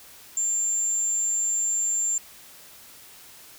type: tone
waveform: sine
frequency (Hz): 7300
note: A#8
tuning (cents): -37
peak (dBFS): -22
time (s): 0.37-2.18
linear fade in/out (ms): 2
effects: white hiss -48 dBFS RMS until 3.58 s